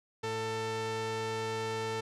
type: tone pair together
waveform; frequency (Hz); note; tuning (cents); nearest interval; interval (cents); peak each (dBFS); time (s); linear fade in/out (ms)
sawtooth; 111.33 / 445.3; A2 / A4; +21 / +21; 2 octaves; 2400; -36 / -29; 0.23-2.01; 10
effects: low-pass 7000 Hz 12 dB/octave